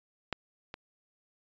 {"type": "clicks", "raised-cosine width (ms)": 0.3, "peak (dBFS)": [-15, -24], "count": 2, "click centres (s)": [0.327, 0.741], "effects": ["resampled to 16000 Hz"]}